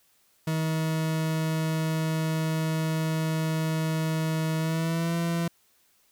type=tone with pitch glide; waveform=40% pulse; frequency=159.1 to 168.56 Hz; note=D#3 to E3; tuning=+39 to +39 cents; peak=-24 dBFS; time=0.47-5.48 s; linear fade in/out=5 ms; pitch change=+100 cents; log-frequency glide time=4.58-5.16 s; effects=white hiss -65 dBFS RMS until 6.11 s